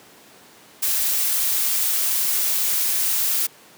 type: noise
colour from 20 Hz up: blue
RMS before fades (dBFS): -21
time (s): 0.82-3.47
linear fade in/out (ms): 10
effects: pink hiss -48 dBFS RMS until 3.77 s + high-pass 200 Hz 12 dB/octave